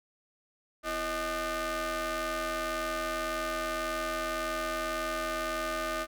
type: ring-modulated tone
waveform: sawtooth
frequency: 293.7 Hz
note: D4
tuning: in tune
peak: -24 dBFS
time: 0.83-6.07 s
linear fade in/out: 50 ms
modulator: 922 Hz
effects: none